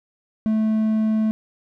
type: tone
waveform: triangle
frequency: 218.1 Hz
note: A3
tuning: 15 cents flat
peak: -15 dBFS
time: 0.46-1.31 s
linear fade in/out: 0 ms
effects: none